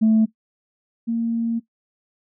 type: tone pair in turn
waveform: sine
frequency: 220 / 230.4 Hz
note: A3 / A#3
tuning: 0 / -20 cents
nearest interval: minor second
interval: 80 cents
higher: second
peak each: -11 / -19 dBFS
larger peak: first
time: 0.01-0.26 / 1.07-1.6 s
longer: second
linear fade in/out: 20 ms
effects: noise-tail reverb RT60 0.1 s tail -17 dB re dry + tanh soft clip ceiling -10 dBFS